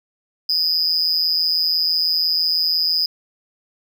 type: tone with amplitude modulation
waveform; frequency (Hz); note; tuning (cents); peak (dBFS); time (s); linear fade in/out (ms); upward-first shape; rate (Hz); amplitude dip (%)
triangle; 4978; D#8; 0; -11; 0.49-3.06; 5; sine; 166; 90
effects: none